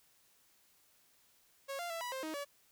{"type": "tone with pitch steps", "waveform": "sawtooth", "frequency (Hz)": [549, 695, 665, 980, 527, 313.9, 570], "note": ["C#5", "F5", "E5", "B5", "C5", "D#4", "C#5"], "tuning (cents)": [-17, -9, 15, -14, 12, 15, 48], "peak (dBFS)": -35, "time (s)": [1.68, 2.45], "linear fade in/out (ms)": 20, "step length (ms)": 110, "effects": ["white hiss -69 dBFS RMS until 2.71 s"]}